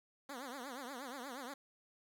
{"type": "tone with vibrato", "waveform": "10% pulse", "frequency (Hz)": 261.2, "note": "C4", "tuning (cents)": -3, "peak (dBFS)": -36, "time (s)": [0.29, 1.54], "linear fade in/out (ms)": 5, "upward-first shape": "triangle", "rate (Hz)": 8.4, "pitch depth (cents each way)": 210, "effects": []}